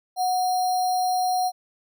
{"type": "tone with sample-and-hold", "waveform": "sine", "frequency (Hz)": 735, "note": "F#5", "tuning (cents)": -12, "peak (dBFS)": -20, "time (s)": [0.16, 1.52], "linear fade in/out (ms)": 50, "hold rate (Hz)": 4900, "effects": []}